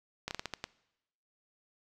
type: slowing click train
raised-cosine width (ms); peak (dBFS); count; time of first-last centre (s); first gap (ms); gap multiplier
0.2; -18; 7; 0.28-0.641; 29; 1.29
effects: noise-tail reverb RT60 0.9 s tail -21 dB re dry